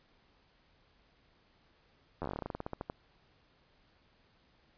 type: slowing click train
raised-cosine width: 1 ms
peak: -23 dBFS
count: 19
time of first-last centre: 2.22-2.899 s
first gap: 11 ms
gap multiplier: 1.13
effects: pink hiss -68 dBFS RMS until 4.77 s + resampled to 11025 Hz